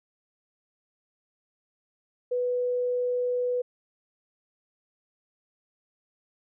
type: tone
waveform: sine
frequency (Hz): 493.9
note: B4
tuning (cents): 0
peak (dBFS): -24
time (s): 2.31-3.62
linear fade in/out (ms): 10
effects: none

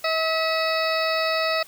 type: harmonic tone with a mistuned harmonic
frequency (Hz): 642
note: E5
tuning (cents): -46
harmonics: 1 / 2 / 3 / 4 / 6 / 7 / 8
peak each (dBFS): -24 / -27 / -29 / -30 / -32 / -32 / -33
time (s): 0.04-1.63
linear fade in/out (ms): 5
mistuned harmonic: 3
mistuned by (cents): +23
effects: white hiss -48 dBFS RMS until 1.67 s

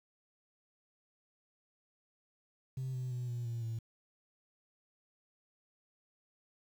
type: tone with pitch steps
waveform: sine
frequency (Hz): 130.81 / 127.23 / 123.75 / 120.37 / 117.08 / 113.88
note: C3 / C3 / B2 / B2 / A#2 / A#2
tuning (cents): 0 / -48 / +4 / -44 / +8 / -40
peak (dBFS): -34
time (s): 2.77-3.79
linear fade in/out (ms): 5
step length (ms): 170
effects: tanh soft clip ceiling -32 dBFS + 10-bit

